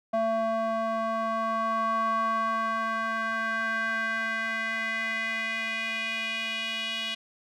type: tone with band-pass filter sweep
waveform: square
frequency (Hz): 224.1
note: A3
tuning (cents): +32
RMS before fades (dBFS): -29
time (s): 0.13-7.15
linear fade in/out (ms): 10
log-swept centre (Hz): 760 to 3000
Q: 4.2
effects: none